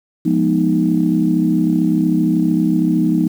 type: chord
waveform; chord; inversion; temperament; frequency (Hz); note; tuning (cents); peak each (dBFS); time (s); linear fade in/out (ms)
sine; F half-diminished seventh; none; equal with one note detuned; 174.61 / 207.7 / 243.5 / 311.1; F3 / Ab3 / Cb4 / Eb4; 0 / 0 / -24 / 0; -17 / -20 / -18 / -16; 0.25-3.28; 10
effects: tanh soft clip ceiling -2 dBFS + 7-bit